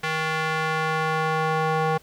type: tone with band-pass filter sweep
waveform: square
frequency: 158.1 Hz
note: D#3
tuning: 28 cents sharp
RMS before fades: -24 dBFS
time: 0.03-1.98 s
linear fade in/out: 10 ms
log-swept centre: 1900 to 840 Hz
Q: 1.1
effects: pink hiss -54 dBFS RMS until 2.02 s